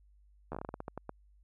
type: slowing click train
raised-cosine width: 1 ms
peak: -25 dBFS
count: 13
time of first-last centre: 0.52-1.093 s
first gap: 12 ms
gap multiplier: 1.23
effects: added 50 Hz sine -60 dBFS peak until 1.43 s